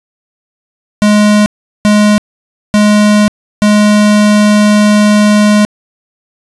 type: tone bursts at uneven times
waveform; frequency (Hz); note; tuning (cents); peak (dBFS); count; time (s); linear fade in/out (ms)
square; 209.2; G#3; +13; -5; 4; 1.02-1.46 / 1.85-2.18 / 2.74-3.28 / 3.62-5.65; 0
effects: resampled to 24000 Hz + 7-bit